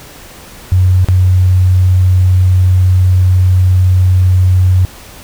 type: tone with dropouts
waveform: sine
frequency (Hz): 92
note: F#2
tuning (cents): -9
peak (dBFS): -5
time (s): 0.72-4.85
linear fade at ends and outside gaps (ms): 0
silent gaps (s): 1.046-1.086
effects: pink hiss -34 dBFS RMS until 5.23 s